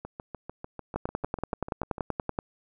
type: two click trains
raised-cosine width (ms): 1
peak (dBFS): -14 / -23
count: 16 / 14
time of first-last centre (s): 0.96-2.389 / 0.05-1.982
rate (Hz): 10.5 / 6.73
effects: none